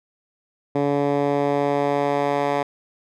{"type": "tone with band-pass filter sweep", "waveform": "10% pulse", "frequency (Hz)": 142.8, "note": "D3", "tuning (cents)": -48, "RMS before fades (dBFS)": -21, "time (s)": [0.75, 2.63], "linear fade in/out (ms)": 5, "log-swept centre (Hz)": [360, 860], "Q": 0.79, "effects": []}